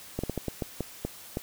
slowing click train, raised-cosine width 2 ms, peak -16 dBFS, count 9, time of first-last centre 0.19-1.371 s, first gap 46 ms, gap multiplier 1.32, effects white hiss -47 dBFS RMS until 1.42 s

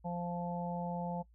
harmonic tone, 174.3 Hz, F3, 3 cents flat, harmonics 1 / 3 / 4 / 5, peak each -37 / -43 / -44 / -42 dBFS, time 0.04-1.23 s, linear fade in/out 20 ms, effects noise-tail reverb RT60 0.1 s tail -21 dB re dry + added 57 Hz sine -60 dBFS peak until 1.34 s

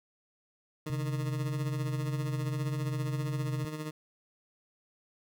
20% pulse tone with tremolo, 153.9 Hz, D#3, 19 cents flat, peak -29 dBFS, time 0.86-3.91 s, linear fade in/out 5 ms, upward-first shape sine, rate 15 Hz, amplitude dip 55%
sine tone with vibrato, 133.1 Hz, C3, 30 cents sharp, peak -31 dBFS, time 0.9-3.65 s, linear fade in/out 0 ms, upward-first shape sine, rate 1.8 Hz, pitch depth 29 cents each way
effects none

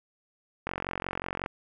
click train, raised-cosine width 0.5 ms, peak -16 dBFS, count 37, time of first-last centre 0.67-1.461 s, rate 45.5 Hz, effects none

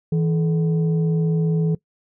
sine tone pair together, 161.19 / 428.7 Hz, E3 / A4, -38 / -45 cents, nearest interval octave + perfect fourth, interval 1693 cents, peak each -16 / -25 dBFS, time 0.12-1.75 s, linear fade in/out 5 ms, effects noise-tail reverb RT60 0.1 s tail -21 dB re dry + tanh soft clip ceiling -12 dBFS

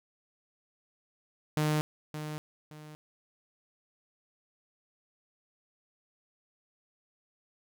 sawtooth tone with echo, 152.4 Hz, D#3, 36 cents flat, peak -22 dBFS, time 1.57-1.81 s, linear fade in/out 0 ms, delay 570 ms, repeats 2, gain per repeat -10 dB, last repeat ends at 2.95 s, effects none

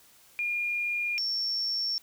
sine tone pair in turn, 2418 / 5455 Hz, D7 / F8, +50 / -42 cents, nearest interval octave + major second, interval 1408 cents, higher second, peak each -27 / -27 dBFS, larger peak neither, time 0.39-1.18 / 1.18-1.98 s, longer second, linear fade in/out 0 ms, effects white hiss -58 dBFS RMS until 2.02 s

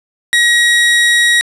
30% pulse tone, 1901 Hz, A#6, 33 cents sharp, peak -5 dBFS, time 0.33-1.41 s, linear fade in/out 0 ms, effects resampled to 24000 Hz + 7-bit

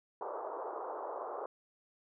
pink band-pass noise, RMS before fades -41 dBFS, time 0.21-1.46 s, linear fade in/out 2 ms, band 390 to 1200 Hz, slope 48 dB/octave, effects none

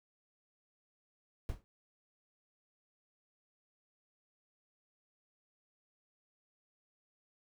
brown noise with exponential decay, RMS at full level -34 dBFS, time 1.49-1.64 s, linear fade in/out 0 ms, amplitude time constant 32 ms, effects none

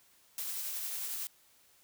blue noise with tremolo, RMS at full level -37 dBFS, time 0.38-1.27 s, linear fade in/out 0 ms, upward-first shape sine, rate 11 Hz, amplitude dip 25%, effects white hiss -65 dBFS RMS until 1.83 s

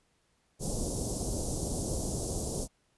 pink band-stop noise, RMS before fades -33 dBFS, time 0.59-2.68 s, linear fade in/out 50 ms, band 640 to 5900 Hz, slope 24 dB/octave, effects pink hiss -72 dBFS RMS until 2.97 s + resampled to 24000 Hz

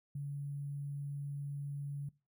sine tone with sample-and-hold, 142.4 Hz, C#3, 47 cents sharp, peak -37 dBFS, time 0.15-2.09 s, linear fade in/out 5 ms, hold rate 11025 Hz, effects noise-tail reverb RT60 0.3 s tail -22 dB re dry

